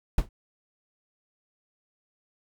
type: noise with exponential decay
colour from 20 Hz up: brown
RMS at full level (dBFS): -17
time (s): 0.18-0.29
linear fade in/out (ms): 2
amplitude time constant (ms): 23
effects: none